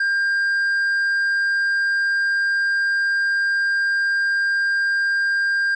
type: tone with tanh clipping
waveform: sine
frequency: 1599 Hz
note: G6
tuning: 34 cents sharp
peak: -18 dBFS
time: 0-5.75 s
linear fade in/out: 5 ms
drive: 4 dB
effects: none